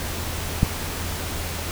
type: click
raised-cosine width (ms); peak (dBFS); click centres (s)
5; -4; 0.631
effects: added 83 Hz sine -31 dBFS peak until 1.71 s + pink hiss -30 dBFS RMS until 1.71 s